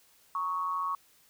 sine tone with amplitude modulation, 1108.7 Hz, C#6, in tune, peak -26 dBFS, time 0.35-0.95 s, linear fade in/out 2 ms, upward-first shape sine, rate 173 Hz, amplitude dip 65%, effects white hiss -63 dBFS RMS until 1.29 s

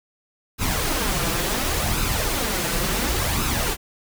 pink noise with flanger, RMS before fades -23 dBFS, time 0.58-3.77 s, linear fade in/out 50 ms, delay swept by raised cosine 0.77 to 5.97 ms, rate 0.7 Hz, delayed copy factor +0.55, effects none

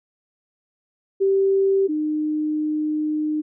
sine tone pair in turn, 389.4 / 305.3 Hz, G4 / D#4, -12 / -33 cents, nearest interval major third, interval 421 cents, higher first, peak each -15 / -20 dBFS, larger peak first, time 1.2-1.88 / 1.88-3.42 s, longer second, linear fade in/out 20 ms, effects none

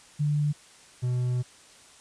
sine / triangle tone pair in turn, 147.9 / 124.37 Hz, D3 / B2, +13 / +13 cents, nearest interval minor third, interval 300 cents, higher first, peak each -22 dBFS, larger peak neither, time 0.19-0.53 / 1.02-1.43 s, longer second, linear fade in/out 20 ms, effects white hiss -53 dBFS RMS until 2 s + resampled to 22050 Hz

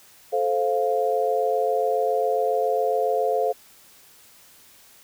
sine chord, F major, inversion first, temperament just, 436.5 / 523.8 / 698.5 Hz, A4 / C5 / F5, -14 / +2 / 0 cents, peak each -24 dBFS, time 0.32-3.53 s, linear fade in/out 20 ms, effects white hiss -52 dBFS RMS until 5.03 s

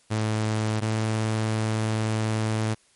sawtooth tone pair in turn, 108.8 / 109.87 Hz, A2 / A2, -19 / -2 cents, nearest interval unison, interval 17 cents, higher second, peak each -19 dBFS, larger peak neither, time 0.1-0.81 / 0.81-2.75 s, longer second, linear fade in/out 20 ms, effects white hiss -61 dBFS RMS until 2.95 s + MP3 48 kbps

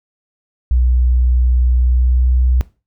sine tone with pitch glide, 61.74 to 62.71 Hz, B1 to B1, 0 to +27 cents, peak -10 dBFS, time 0.71-2.61 s, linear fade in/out 0 ms, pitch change +27 cents, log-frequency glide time 1.82-2.35 s, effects noise-tail reverb RT60 0.3 s tail -18 dB re dry

